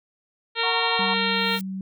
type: harmonic tone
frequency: 460.3 Hz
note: A#4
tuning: 22 cents flat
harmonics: 1 / 2 / 3 / 4 / 5 / 6 / 7 / 8 / 9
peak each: -30 / -30 / -30 / -30 / -30 / -30 / -30 / -30 / -30 dBFS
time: 0.55-1.6 s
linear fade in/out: 50 ms
type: chord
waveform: sine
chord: F# major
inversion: none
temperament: equal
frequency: 740 / 932.3 / 1108.7 Hz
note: F#5 / A#5 / C#6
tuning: 0 / 0 / 0 cents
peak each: -31 dBFS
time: 0.63-1.14 s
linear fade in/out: 5 ms
type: tone with pitch glide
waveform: sine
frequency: 193.4 to 190.74 Hz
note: G3 to G3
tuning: -23 to -47 cents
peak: -28 dBFS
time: 0.99-1.81 s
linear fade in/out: 2 ms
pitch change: -24 cents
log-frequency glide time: 1.26-1.65 s
type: noise with exponential growth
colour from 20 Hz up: blue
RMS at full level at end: -37 dBFS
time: 1.15-1.61 s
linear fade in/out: 1 ms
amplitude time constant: 100 ms
effects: none